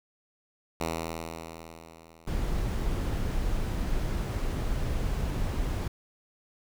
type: tone with exponential decay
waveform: 5% pulse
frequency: 82 Hz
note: E2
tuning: 9 cents flat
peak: -17 dBFS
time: 0.8-3.1 s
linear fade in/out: 5 ms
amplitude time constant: 500 ms
type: noise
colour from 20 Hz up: brown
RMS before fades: -29 dBFS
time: 2.27-5.88 s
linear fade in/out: 5 ms
effects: none